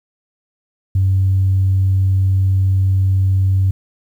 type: tone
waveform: sine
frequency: 95.4 Hz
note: G2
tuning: 47 cents flat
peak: -10 dBFS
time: 0.95-3.71 s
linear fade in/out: 5 ms
effects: tanh soft clip ceiling -7 dBFS + 8-bit